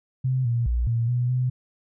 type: tone with pitch steps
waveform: sine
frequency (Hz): 129.6 / 118.2 / 59.4 / 116.2 / 122.8 / 126.5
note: C3 / A#2 / A#1 / A#2 / B2 / B2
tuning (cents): -16 / +24 / +33 / -5 / -9 / +42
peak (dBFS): -20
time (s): 0.24-1.5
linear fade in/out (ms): 10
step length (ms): 210
effects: none